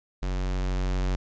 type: tone with level ramp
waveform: square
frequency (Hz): 46.25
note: F#1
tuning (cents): 0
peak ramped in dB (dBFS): -27 to -24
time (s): 0.22-1.16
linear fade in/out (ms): 10
effects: resampled to 16000 Hz + 11-bit